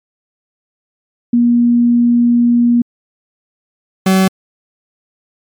sine / 40% pulse tone pair in turn, 238.8 / 189.54 Hz, A#3 / F#3, +42 / +42 cents, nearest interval major third, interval 400 cents, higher first, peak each -7 dBFS, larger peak neither, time 1.33-2.82 / 4.06-4.28 s, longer first, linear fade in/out 5 ms, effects MP3 96 kbps

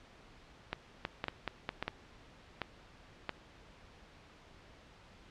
clicks, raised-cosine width 0.3 ms, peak -18 dBFS, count 10, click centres 0.73 / 1.051 / 1.241 / 1.283 / 1.477 / 1.691 / 1.826 / 1.88 / 2.617 / 3.293 s, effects pink hiss -58 dBFS RMS until 5.3 s + low-pass 4000 Hz 12 dB/octave

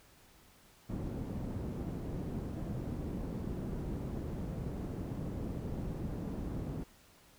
white low-pass noise, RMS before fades -39 dBFS, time 0.89-6.84 s, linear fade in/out 10 ms, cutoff 230 Hz, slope 12 dB/octave, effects pink hiss -62 dBFS RMS until 7.38 s

